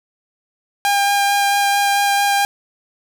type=tone with vibrato; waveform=sawtooth; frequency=804 Hz; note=G5; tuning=44 cents sharp; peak=-10 dBFS; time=0.85-2.45 s; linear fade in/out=0 ms; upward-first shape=sine; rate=4.5 Hz; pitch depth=9 cents each way; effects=none